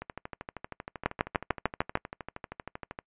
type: two click trains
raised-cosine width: 0.5 ms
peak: -9 / -22 dBFS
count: 7 / 39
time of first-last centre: 1.06-1.954 / 0.02-2.989 s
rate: 6.71 / 12.8 Hz
effects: noise-tail reverb RT60 0.1 s tail -25 dB re dry + resampled to 8000 Hz